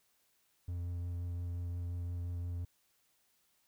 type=tone with vibrato; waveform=triangle; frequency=87.31 Hz; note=F2; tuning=in tune; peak=-34 dBFS; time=0.68-2.65 s; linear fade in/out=5 ms; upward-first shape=triangle; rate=5.7 Hz; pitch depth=16 cents each way; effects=white hiss -74 dBFS RMS until 3.67 s